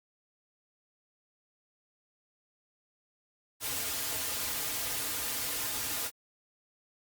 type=noise with comb filter; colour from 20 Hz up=white; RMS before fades=-34 dBFS; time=3.6-6.11 s; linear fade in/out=50 ms; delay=5.3 ms; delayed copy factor=-1; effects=Opus 48 kbps